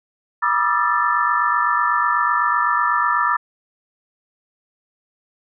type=tone cluster; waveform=sine; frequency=969 / 1175 / 1223 / 1342 / 1761 Hz; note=B5 / D6 / D#6 / E6 / A6; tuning=-33 / +1 / -30 / +31 / +1 cents; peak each=-22 dBFS; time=0.42-3.37 s; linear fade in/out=10 ms; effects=none